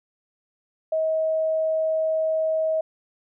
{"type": "tone", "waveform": "sine", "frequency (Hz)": 636, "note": "D#5", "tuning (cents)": 38, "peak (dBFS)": -20, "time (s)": [0.92, 2.81], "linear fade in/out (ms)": 5, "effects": []}